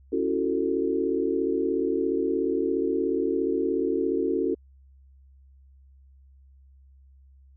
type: chord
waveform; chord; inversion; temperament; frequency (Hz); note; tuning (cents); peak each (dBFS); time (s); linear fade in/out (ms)
sine; F# minor seventh; second; just; 277.5 / 333 / 370 / 444; C#4 / E4 / F#4 / A4; +2 / +18 / 0 / +16; -29 / -29 / -27 / -28; 0.12-4.55; 10
effects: added 67 Hz sine -51 dBFS peak until 7.56 s